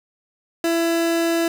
30% pulse tone, 334 Hz, E4, 23 cents sharp, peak -15 dBFS, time 0.64-1.48 s, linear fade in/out 2 ms, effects none

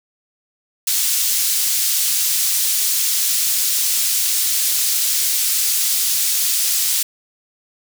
pink high-pass noise, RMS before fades -18 dBFS, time 0.87-7.03 s, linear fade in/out 5 ms, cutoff 5300 Hz, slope 12 dB/octave, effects none

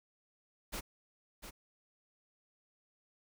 pink noise with echo, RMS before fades -40 dBFS, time 0.72-0.81 s, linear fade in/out 20 ms, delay 700 ms, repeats 1, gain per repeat -8 dB, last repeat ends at 1.51 s, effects none

